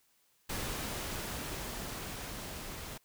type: noise with level ramp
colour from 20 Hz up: pink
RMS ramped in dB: -37 to -44 dBFS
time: 0.49-2.98 s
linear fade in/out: 10 ms
effects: white hiss -71 dBFS RMS until 3.04 s